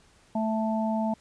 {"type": "harmonic tone", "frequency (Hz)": 220, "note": "A3", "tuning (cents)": 0, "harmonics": [1, 3, 4], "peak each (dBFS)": [-26, -31, -32], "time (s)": [0.35, 1.14], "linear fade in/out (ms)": 5, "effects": ["pink hiss -60 dBFS RMS until 1.2 s", "resampled to 22050 Hz"]}